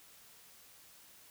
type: silence
effects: white hiss -59 dBFS RMS until 1.3 s